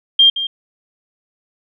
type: tone with echo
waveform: sine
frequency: 3197 Hz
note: G7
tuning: 33 cents sharp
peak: -6 dBFS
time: 0.19-0.3 s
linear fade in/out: 5 ms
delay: 170 ms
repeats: 1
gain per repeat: -12 dB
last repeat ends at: 0.47 s
effects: none